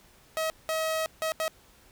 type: tone bursts at uneven times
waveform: sawtooth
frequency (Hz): 638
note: D#5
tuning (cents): +43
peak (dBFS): -23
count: 4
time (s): 0.37-0.5 / 0.69-1.06 / 1.22-1.32 / 1.4-1.48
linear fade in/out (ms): 0
effects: pink hiss -58 dBFS RMS until 1.91 s